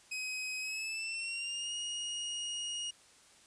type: tone with pitch glide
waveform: sawtooth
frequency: 2530 to 2873 Hz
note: D#7 to F7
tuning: +28 to +48 cents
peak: -33 dBFS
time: 0.11-2.91 s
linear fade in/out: 10 ms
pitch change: +220 cents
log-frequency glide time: 0.59-1.74 s
effects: white hiss -61 dBFS RMS until 3.46 s + resampled to 22050 Hz